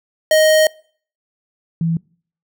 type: tone pair in turn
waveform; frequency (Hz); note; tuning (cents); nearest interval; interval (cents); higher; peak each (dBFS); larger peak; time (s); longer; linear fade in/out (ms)
square / sine; 624 / 165.28; D#5 / E3; +5 / +5; octave + major seventh; 2300; first; -10 / -15; first; 0.31-0.67 / 1.81-1.97; first; 2
effects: noise-tail reverb RT60 0.5 s tail -25 dB re dry